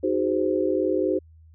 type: chord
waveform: sine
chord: Ab dominant seventh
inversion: second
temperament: just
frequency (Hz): 311.5 / 373.8 / 415.3 / 519.1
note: Eb4 / Gb4 / Ab4 / C5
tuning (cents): +2 / +18 / 0 / -14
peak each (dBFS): -26 / -24 / -29 / -26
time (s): 0.03-1.19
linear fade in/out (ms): 10
effects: added 80 Hz sine -48 dBFS peak until 1.54 s